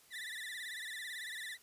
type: tone with vibrato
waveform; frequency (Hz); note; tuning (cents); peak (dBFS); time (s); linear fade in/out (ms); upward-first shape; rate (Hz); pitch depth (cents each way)
30% pulse; 1864.7; A#6; 0; -39; 0.1-1.58; 50; sine; 18; 130
effects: white hiss -64 dBFS RMS until 1.62 s + resampled to 32000 Hz